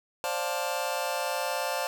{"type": "chord", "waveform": "sawtooth", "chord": "D minor seventh", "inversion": "third", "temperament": "just", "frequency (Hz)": [528.6, 587.3, 704.8, 881], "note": ["C5", "D5", "F5", "A5"], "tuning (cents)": [18, 0, 16, 2], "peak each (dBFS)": -30, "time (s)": [0.24, 1.87], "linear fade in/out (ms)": 0, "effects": []}